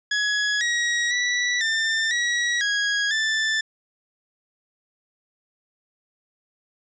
sawtooth tone with pitch steps, 1679 / 1902 / 1956 / 1792 / 1917 / 1652 / 1764 Hz, G#6 / A#6 / B6 / A6 / A#6 / G#6 / A6, +18 / +34 / -17 / +31 / +48 / -10 / +4 cents, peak -17 dBFS, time 0.11-3.61 s, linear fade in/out 5 ms, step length 500 ms, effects resampled to 16000 Hz

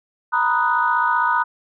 sine chord, B major seventh, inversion third, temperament equal, 932.3 / 987.8 / 1244.5 / 1480 Hz, A#5 / B5 / D#6 / F#6, 0 / 0 / 0 / 0 cents, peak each -21 dBFS, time 0.32-1.44 s, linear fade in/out 20 ms, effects tanh soft clip ceiling -5 dBFS

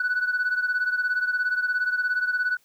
sine beating tone pair, 1480 / 1497 Hz, F#6 / F#6, 0 / +20 cents, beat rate 17 Hz, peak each -22 / -26 dBFS, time 0-2.57 s, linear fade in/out 5 ms, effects tanh soft clip ceiling -18 dBFS + white hiss -63 dBFS RMS until 2.64 s

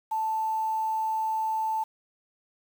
sine tone with quantisation, 880 Hz, A5, in tune, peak -25 dBFS, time 0.11-1.84 s, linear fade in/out 10 ms, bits 8, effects none

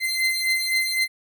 30% pulse beating tone pair, 2069 / 2072.9 Hz, C7 / C7, -20 / -17 cents, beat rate 3.9 Hz, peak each -22 / -20 dBFS, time 0-1.08 s, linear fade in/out 50 ms, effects none

